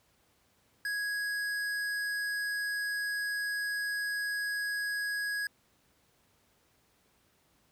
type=tone with tanh clipping; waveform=sine; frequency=1661.2 Hz; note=G#6; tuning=in tune; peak=-33 dBFS; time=0.85-5.47 s; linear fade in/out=2 ms; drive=16 dB; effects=pink hiss -69 dBFS RMS until 7.71 s + high-pass 60 Hz 12 dB/octave